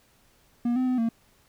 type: tone with pitch steps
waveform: triangle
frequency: 239.2 / 255.8 / 253.3 / 228.6 Hz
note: A#3 / C4 / B3 / A#3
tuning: +45 / -39 / +44 / -34 cents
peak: -20 dBFS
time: 0.65-1.09 s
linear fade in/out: 5 ms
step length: 110 ms
effects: pink hiss -62 dBFS RMS until 1.48 s